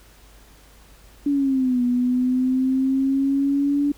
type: exponential two-way sweep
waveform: sine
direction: down then up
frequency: 288.7 to 244.2 to 288.7 Hz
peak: -17 dBFS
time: 1.26-3.92 s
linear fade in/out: 5 ms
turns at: 1.83 s
effects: added 50 Hz sine -50 dBFS peak until 3.97 s + pink hiss -52 dBFS RMS until 3.97 s